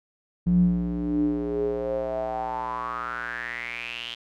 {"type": "tone with band-pass filter sweep", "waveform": "square", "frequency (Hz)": 59, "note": "A#1", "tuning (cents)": 22, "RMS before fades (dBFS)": -27, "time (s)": [0.46, 4.15], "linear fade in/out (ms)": 10, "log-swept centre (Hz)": [160, 3200], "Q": 7.6, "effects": []}